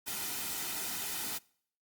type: noise with comb filter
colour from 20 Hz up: white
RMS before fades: -37 dBFS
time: 0.06-1.39 s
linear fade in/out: 20 ms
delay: 1.8 ms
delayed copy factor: -0.55
effects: noise-tail reverb RT60 0.6 s tail -24 dB re dry + Opus 48 kbps